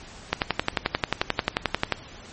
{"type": "click train", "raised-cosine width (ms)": 0.3, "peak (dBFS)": -4, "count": 19, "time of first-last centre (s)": [0.33, 1.923], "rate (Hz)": 11.3, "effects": ["pink hiss -44 dBFS RMS until 2.32 s", "MP3 32 kbps"]}